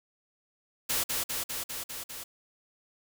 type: noise with echo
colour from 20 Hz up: white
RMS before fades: -29 dBFS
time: 0.89-1.04 s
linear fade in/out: 10 ms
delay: 200 ms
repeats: 6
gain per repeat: -2 dB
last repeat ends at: 2.24 s
effects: none